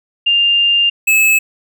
sine / square tone pair in turn, 2800 / 2596 Hz, F7 / E7, +4 / -27 cents, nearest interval minor second, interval 131 cents, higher first, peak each -9 dBFS, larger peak neither, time 0.26-0.9 / 1.07-1.39 s, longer first, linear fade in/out 10 ms, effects none

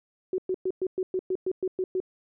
sine tone bursts, 372.2 Hz, F#4, 10 cents sharp, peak -24 dBFS, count 11, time 0.33-2.002 s, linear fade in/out 2 ms, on 52 ms, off 110 ms, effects none

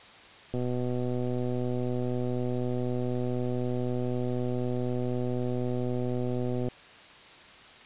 click train, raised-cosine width 2 ms, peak -19 dBFS, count 763, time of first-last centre 0.54-6.685 s, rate 124 Hz, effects white hiss -50 dBFS RMS until 7.85 s + resampled to 8000 Hz

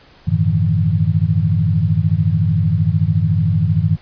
sine tone cluster, 94.6 / 109.1 / 151.4 / 164.8 Hz, F#2 / A2 / D#3 / E3, +39 / -14 / -47 / 0 cents, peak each -18 dBFS, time 0.27-3.97 s, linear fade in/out 10 ms, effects pink hiss -47 dBFS RMS until 4.01 s + resampled to 11025 Hz

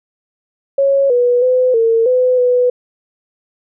sine tone with pitch steps, 551 / 488.1 / 507 / 455.1 / 505 / 495 Hz, C#5 / B4 / B4 / A#4 / B4 / B4, -11 / -20 / +45 / -42 / +39 / +4 cents, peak -9 dBFS, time 0.78-2.7 s, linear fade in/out 5 ms, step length 320 ms, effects none

